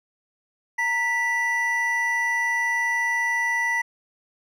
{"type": "tone pair together", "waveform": "triangle", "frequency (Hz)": [925, 1965.7], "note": ["A#5", "B6"], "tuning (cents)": [-14, -9], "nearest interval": "octave + minor second", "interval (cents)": 1305, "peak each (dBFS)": [-26, -20], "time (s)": [0.78, 3.82], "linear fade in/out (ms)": 10, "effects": []}